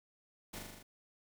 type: noise with echo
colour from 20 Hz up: pink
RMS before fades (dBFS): -45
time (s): 0.53-0.59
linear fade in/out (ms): 10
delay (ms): 40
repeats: 6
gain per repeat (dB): -2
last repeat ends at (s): 0.83
effects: none